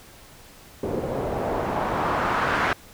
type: noise with low-pass filter sweep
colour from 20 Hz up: white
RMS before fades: -25 dBFS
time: 0.83-2.73 s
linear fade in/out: 2 ms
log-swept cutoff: 430 to 1600 Hz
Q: 1.6
effects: pink hiss -48 dBFS RMS until 2.93 s